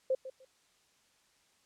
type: tone with echo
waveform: sine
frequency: 523.3 Hz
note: C5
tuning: in tune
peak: -26 dBFS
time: 0.1-0.15 s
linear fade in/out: 5 ms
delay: 150 ms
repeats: 2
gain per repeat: -14 dB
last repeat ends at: 0.45 s
effects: white hiss -69 dBFS RMS until 1.65 s + low-pass 8000 Hz 12 dB/octave